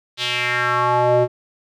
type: tone with band-pass filter sweep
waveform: square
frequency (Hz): 122.9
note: B2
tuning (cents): -8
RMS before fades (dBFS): -18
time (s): 0.17-1.28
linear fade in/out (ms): 50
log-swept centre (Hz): 3700 to 480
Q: 3.1
effects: none